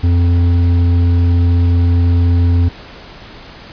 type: tone with hard clipping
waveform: sine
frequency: 86.8 Hz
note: F2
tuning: 10 cents flat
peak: -10 dBFS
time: 0.03-2.69 s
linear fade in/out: 10 ms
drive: 7 dB
effects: pink hiss -35 dBFS RMS until 3.72 s + resampled to 11025 Hz